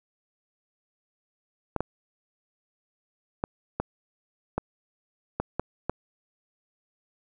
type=clicks; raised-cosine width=1 ms; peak=-12 dBFS; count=8; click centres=1.763 / 1.806 / 3.439 / 3.8 / 4.58 / 5.4 / 5.596 / 5.896 s; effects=none